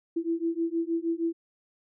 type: beating tone pair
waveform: sine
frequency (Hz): 329.6 / 336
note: E4 / E4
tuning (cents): 0 / +33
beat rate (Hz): 6.4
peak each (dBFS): -29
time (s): 0.16-1.33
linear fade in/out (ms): 10
effects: none